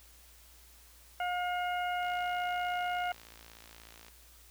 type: harmonic tone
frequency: 715 Hz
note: F5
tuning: 41 cents sharp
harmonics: 1 / 2 / 3 / 4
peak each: -32 / -38 / -42 / -44 dBFS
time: 1.2-3.12 s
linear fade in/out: 2 ms
type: click train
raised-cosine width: 0.2 ms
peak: -34 dBFS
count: 117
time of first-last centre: 2.03-4.083 s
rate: 56.5 Hz
effects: added 59 Hz sine -59 dBFS peak until 4.5 s + white hiss -59 dBFS RMS until 4.5 s